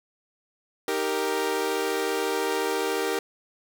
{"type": "chord", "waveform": "sawtooth", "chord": "Eb major", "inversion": "none", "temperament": "equal", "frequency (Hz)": [311.1, 392, 466.2], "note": ["Eb4", "G4", "Bb4"], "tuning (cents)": [0, 0, 0], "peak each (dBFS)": [-29, -24, -24], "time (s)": [0.88, 3.19], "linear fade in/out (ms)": 2, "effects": []}